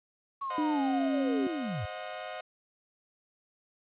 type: linear sweep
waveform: sine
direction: down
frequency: 1121 to 82.2 Hz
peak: -32 dBFS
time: 0.41-1.86 s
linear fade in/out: 10 ms
type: chord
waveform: sawtooth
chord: C diminished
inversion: none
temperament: equal with one note detuned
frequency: 523.3 / 622.3 / 726.4 Hz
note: C5 / Eb5 / Gb5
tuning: 0 / 0 / -32 cents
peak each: -41 / -37 / -37 dBFS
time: 0.5-2.41 s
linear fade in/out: 5 ms
type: tone with pitch glide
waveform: sine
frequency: 302.9 to 271.4 Hz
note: D#4 to C#4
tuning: -46 to -36 cents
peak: -27 dBFS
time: 0.58-1.47 s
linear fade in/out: 2 ms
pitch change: -190 cents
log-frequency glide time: 0.73-0.81 s
effects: resampled to 8000 Hz + 10-bit